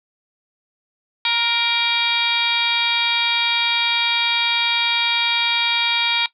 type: harmonic tone with a mistuned harmonic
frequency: 470 Hz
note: A#4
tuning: 14 cents sharp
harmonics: 2 / 3 / 4 / 5 / 6 / 7 / 8 / 9 / 10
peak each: -25 / -30 / -32 / -22 / -32 / -23 / -22 / -33 / -33 dBFS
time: 1.25-6.26 s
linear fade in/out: 2 ms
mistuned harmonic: 4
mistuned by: -18 cents
effects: noise-tail reverb RT60 0.1 s tail -18 dB re dry